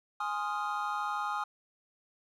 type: chord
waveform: triangle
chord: F minor seventh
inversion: first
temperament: equal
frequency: 830.6 / 1046.5 / 1244.5 / 1396.9 Hz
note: Ab5 / C6 / Eb6 / F6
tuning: 0 / 0 / 0 / 0 cents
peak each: -34 / -38 / -33 / -38 dBFS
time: 0.2-1.44 s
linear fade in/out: 5 ms
effects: none